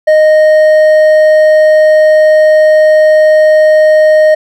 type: tone with hard clipping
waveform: sine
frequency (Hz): 619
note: D#5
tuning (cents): -9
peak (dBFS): -4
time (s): 0.07-4.35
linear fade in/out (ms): 10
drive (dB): 5
effects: none